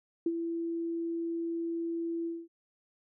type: tone with ADSR envelope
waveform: sine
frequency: 334.5 Hz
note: E4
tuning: 25 cents sharp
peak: -24 dBFS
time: 0.26-2.48 s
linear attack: 4 ms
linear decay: 46 ms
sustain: -7 dB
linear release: 220 ms
effects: none